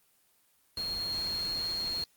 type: tone in noise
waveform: sine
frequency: 4256 Hz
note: C8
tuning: 29 cents sharp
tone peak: -31 dBFS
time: 0.77-2.04 s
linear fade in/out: 2 ms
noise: pink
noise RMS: -44 dBFS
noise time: 0.77-2.04 s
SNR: +10 dB
effects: white hiss -68 dBFS RMS until 2.16 s + Opus 24 kbps